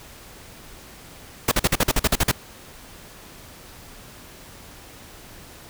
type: noise bursts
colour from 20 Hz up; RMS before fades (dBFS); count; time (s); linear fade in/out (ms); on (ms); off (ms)
pink; -18; 11; 1.48-2.315; 5; 35; 45
effects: pink hiss -44 dBFS RMS until 5.69 s